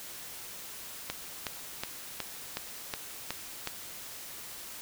click train, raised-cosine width 0.2 ms, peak -15 dBFS, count 8, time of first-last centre 1.1-3.674 s, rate 2.72 Hz, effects white hiss -44 dBFS RMS until 4.81 s

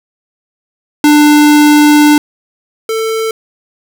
square tone pair in turn, 297.1 / 445.1 Hz, D4 / A4, +20 / +20 cents, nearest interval perfect fifth, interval 700 cents, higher second, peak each -4 / -13 dBFS, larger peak first, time 1.04-2.18 / 2.89-3.31 s, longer first, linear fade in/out 2 ms, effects none

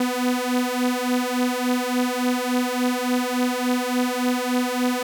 sawtooth beating tone pair, 247.2 / 250.7 Hz, B3 / B3, +2 / +26 cents, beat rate 3.5 Hz, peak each -20 / -19 dBFS, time 0-5.03 s, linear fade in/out 5 ms, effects none

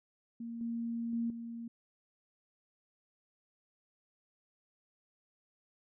sine tone with level steps, 232.4 Hz, A#3, 5 cents flat, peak -39 / -34 / -31 / -40 dBFS, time 0.4-1.68 s, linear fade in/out 5 ms, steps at 0.61 / 1.13 / 1.3 s, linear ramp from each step 2 ms, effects none

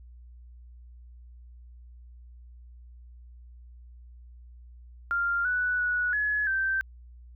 sine tone with pitch steps, 1395 / 1481 / 1468 / 1696 / 1558 Hz, F6 / F#6 / F#6 / G#6 / G6, -2 / +1 / -14 / +36 / -11 cents, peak -24 dBFS, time 5.11-6.81 s, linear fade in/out 0 ms, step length 340 ms, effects added 60 Hz sine -46 dBFS peak until 7.35 s

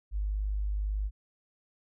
sine tone, 50.9 Hz, G#1, 34 cents flat, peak -28 dBFS, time 0.11-1.11 s, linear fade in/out 50 ms, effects none

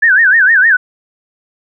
sine tone with vibrato, 1661.2 Hz, G#6, in tune, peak -5 dBFS, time 0.02-0.77 s, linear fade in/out 10 ms, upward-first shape sine, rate 6.5 Hz, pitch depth 200 cents each way, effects none

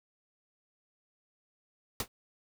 pink noise with exponential decay, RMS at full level -27 dBFS, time 2-2.08 s, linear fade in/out 2 ms, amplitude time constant 16 ms, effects none

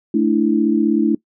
sine chord, A suspended fourth, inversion none, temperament equal, 220 / 293.7 / 329.6 Hz, A3 / D4 / E4, 0 / 0 / 0 cents, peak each -17 dBFS, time 0.14-1.15 s, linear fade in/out 5 ms, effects noise-tail reverb RT60 0.1 s tail -21 dB re dry

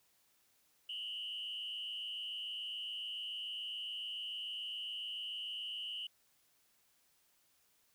sine tone with frequency modulation, 2960 Hz, F#7, in tune, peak -39 dBFS, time 0.89-6.07 s, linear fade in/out 5 ms, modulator 107 Hz, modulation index 1.2, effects tanh soft clip ceiling -35 dBFS + white hiss -73 dBFS RMS until 7.94 s

